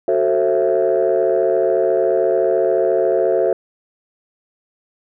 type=chord; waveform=sine; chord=F# half-diminished seventh; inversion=none; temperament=just; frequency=370 / 444 / 532.8 / 666 Hz; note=F#4 / A4 / C5 / E5; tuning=0 / +16 / +31 / +18 cents; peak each=-18 dBFS; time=0.08-3.53 s; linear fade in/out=2 ms; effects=tanh soft clip ceiling -7 dBFS